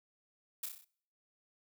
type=noise with echo; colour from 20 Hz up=blue; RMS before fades=-38 dBFS; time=0.63-0.66 s; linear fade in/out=5 ms; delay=31 ms; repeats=6; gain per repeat=-4 dB; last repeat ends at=0.846 s; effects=noise-tail reverb RT60 0.6 s tail -24 dB re dry